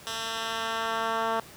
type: tone with band-pass filter sweep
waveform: 10% pulse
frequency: 225.5 Hz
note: A3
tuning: 43 cents sharp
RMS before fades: -30 dBFS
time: 0.07-1.4 s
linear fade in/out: 0 ms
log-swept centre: 4500 to 940 Hz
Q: 0.79
effects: pink hiss -48 dBFS RMS until 1.56 s + high-pass 80 Hz 12 dB/octave